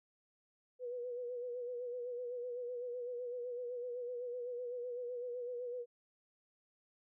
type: tone with vibrato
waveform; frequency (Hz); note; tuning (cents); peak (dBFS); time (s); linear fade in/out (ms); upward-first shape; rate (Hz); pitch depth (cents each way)
sine; 489.7; B4; -15; -39; 0.79-5.86; 50; sine; 7.9; 47
effects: none